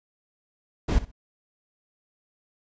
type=noise with echo; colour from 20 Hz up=brown; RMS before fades=-21 dBFS; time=0.88-0.99 s; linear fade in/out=10 ms; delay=63 ms; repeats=2; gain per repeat=-15 dB; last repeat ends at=1.116 s; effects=resampled to 16000 Hz